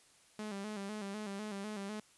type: tone with vibrato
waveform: sawtooth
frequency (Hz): 205.2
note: G#3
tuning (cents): -21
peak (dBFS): -36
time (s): 0.39-2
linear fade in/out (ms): 2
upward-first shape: square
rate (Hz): 4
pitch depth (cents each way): 66
effects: white hiss -65 dBFS RMS until 2.17 s + resampled to 24000 Hz